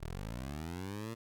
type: linear sweep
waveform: 15% pulse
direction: up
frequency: 35.18 to 116.54 Hz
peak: -33 dBFS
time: 0-1.15 s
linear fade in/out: 20 ms
effects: none